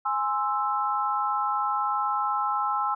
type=chord; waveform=sine; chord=Ab augmented; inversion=none; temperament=equal; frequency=830.6 / 1046.5 / 1318.5 Hz; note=Ab5 / C6 / E6; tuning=0 / 0 / 0 cents; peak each=-28 / -29 / -27 dBFS; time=0.05-2.95 s; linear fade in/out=10 ms; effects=none